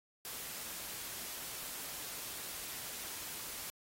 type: noise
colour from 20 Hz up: white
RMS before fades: -44 dBFS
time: 0.25-3.7 s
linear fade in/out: 0 ms
effects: AAC 48 kbps